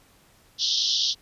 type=band-pass noise; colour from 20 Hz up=pink; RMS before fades=-24 dBFS; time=0.58-1.15 s; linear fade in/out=50 ms; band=3100 to 5800 Hz; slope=96 dB/octave; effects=pink hiss -58 dBFS RMS until 1.21 s + resampled to 32000 Hz